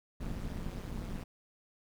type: noise with amplitude modulation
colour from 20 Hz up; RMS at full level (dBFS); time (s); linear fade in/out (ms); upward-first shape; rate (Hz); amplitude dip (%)
brown; -35; 0.2-1.24; 10; sine; 186; 90
effects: none